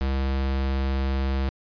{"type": "tone", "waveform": "square", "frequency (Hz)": 67.1, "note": "C2", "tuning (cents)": 44, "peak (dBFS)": -23, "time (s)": [0.01, 1.49], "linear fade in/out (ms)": 0, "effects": ["resampled to 11025 Hz"]}